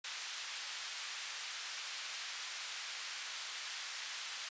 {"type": "band-pass noise", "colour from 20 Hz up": "white", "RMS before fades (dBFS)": -44, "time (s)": [0.04, 4.49], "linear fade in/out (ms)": 5, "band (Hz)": [1300, 5200], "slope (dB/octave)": 12, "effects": ["resampled to 16000 Hz"]}